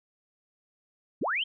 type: linear sweep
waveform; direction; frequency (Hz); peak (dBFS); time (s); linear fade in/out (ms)
sine; up; 105.7 to 3238; -26; 1.21-1.44; 10
effects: none